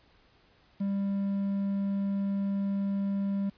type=tone with quantisation; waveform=triangle; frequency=198 Hz; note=G3; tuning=18 cents sharp; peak=-25 dBFS; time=0.8-3.5 s; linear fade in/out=10 ms; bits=9; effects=pink hiss -63 dBFS RMS until 3.57 s + resampled to 11025 Hz